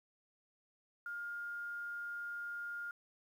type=tone with quantisation; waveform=sine; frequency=1413 Hz; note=F6; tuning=20 cents sharp; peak=-40 dBFS; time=1.06-2.91 s; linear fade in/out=2 ms; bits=11; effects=none